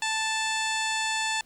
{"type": "tone with low-pass filter", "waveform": "15% pulse", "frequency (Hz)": 880, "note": "A5", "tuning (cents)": 0, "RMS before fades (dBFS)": -28, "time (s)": [0.02, 1.41], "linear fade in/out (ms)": 2, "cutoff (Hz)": 6600, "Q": 3.8, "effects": ["pink hiss -59 dBFS RMS until 1.45 s"]}